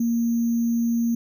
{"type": "tone with sample-and-hold", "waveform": "sine", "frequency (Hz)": 233.1, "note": "A#3", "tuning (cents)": 0, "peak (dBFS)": -19, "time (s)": [0, 1.15], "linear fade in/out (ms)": 5, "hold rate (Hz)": 6300, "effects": []}